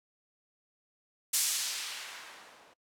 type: noise with low-pass filter sweep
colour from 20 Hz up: violet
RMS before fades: -36 dBFS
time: 1.33-2.74 s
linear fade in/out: 10 ms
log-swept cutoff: 9200 to 540 Hz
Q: 0.74
effects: noise-tail reverb RT60 0.1 s tail -23 dB re dry